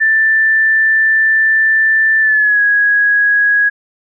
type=tone with pitch glide; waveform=sine; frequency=1770 to 1661 Hz; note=A6 to G#6; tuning=+10 to 0 cents; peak=-8 dBFS; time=0-3.7 s; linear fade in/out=20 ms; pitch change=-110 cents; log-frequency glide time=2.2-2.61 s; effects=none